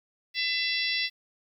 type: harmonic tone with a mistuned harmonic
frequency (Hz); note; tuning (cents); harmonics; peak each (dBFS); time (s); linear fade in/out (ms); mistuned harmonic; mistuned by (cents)
670; E5; +28; 3 / 4 / 5 / 6 / 7 / 8; -31 / -32 / -33 / -34 / -34 / -35; 0.34-1.1; 50; 5; +34
effects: 10-bit